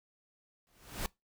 pink noise with exponential growth, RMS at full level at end -34 dBFS, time 0.67-1.06 s, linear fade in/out 0 ms, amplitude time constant 83 ms, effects noise-tail reverb RT60 0.2 s tail -23 dB re dry

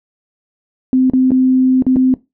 sine tone with dropouts, 258.4 Hz, C4, 21 cents flat, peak -8 dBFS, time 0.93-2.14 s, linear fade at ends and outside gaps 1 ms, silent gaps 1.099-1.135 / 1.307-1.317 / 1.823-1.866 / 1.96-1.966 s, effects noise-tail reverb RT60 0.2 s tail -18 dB re dry

